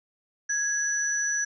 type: tone pair together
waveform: sine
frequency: 1663 / 5926 Hz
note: G#6 / F#8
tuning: +2 / +2 cents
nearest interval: octave + minor seventh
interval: 2200 cents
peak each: -27 dBFS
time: 0.49-1.45 s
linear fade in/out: 10 ms
effects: none